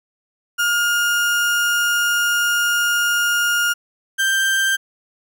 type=tone pair in turn; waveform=35% pulse; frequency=1419 / 1573.1 Hz; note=F6 / G6; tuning=+27 / +6 cents; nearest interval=major second; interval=179 cents; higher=second; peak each=-14 dBFS; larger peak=neither; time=0.58-3.74 / 4.18-4.77 s; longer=first; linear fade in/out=20 ms; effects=none